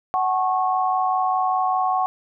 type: tone cluster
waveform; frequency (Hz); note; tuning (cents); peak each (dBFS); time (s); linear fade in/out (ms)
sine; 748 / 853 / 1096; F#5 / G#5 / C#6; +19 / +46 / -20; -20 / -28 / -23; 0.14-2.06; 0
effects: none